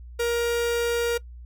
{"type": "tone", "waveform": "45% pulse", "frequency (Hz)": 471.5, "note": "A#4", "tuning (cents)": 20, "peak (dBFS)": -22, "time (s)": [0.19, 1.18], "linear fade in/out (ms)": 10, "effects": ["noise-tail reverb RT60 0.1 s tail -21 dB re dry", "added 60 Hz sine -39 dBFS peak until 1.45 s"]}